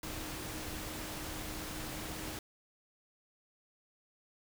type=tone in noise; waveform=sine; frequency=311.1 Hz; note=D#4; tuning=in tune; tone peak=-48 dBFS; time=0.03-2.39 s; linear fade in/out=2 ms; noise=pink; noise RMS=-42 dBFS; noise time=0.03-2.39 s; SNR=-9 dB; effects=none